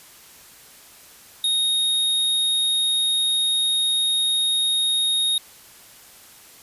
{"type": "tone", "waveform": "square", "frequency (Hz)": 3729, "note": "A#7", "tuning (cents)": 0, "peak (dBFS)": -19, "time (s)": [1.44, 5.38], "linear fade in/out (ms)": 2, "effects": ["white hiss -47 dBFS RMS until 6.62 s", "resampled to 32000 Hz"]}